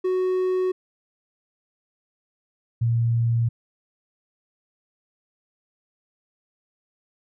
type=tone pair in turn; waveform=triangle / sine; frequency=370 / 116.54 Hz; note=F#4 / A#2; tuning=0 / 0 cents; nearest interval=octave + minor sixth; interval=2000 cents; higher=first; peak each=-18 dBFS; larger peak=neither; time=0.04-0.72 / 2.81-3.49 s; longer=neither; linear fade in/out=10 ms; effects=none